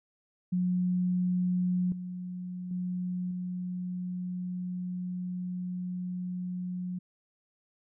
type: tone with level steps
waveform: sine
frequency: 180.6 Hz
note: F#3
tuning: 42 cents flat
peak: -25 / -35 / -30 / -32 dBFS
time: 0.52-6.99 s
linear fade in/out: 10 ms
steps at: 1.92 / 2.71 / 3.31 s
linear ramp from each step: 2 ms
effects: none